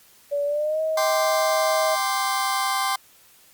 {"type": "tone with pitch glide", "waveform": "sine", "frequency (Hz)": [574, 633.2], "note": ["D5", "D#5"], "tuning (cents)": [-40, 30], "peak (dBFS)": -21, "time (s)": [0.31, 1.96], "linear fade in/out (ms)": 20, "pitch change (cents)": 170, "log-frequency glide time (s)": [0.45, 0.81]}
{"type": "chord", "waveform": "sawtooth", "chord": "G suspended fourth", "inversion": "none", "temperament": "just", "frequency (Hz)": [784, 1045.3, 1176], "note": ["G5", "C6", "D6"], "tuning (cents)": [0, -2, 2], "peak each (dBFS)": [-22, -21, -24], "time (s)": [0.97, 2.96], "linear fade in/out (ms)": 5}
{"effects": ["white hiss -54 dBFS RMS until 3.53 s", "Opus 48 kbps"]}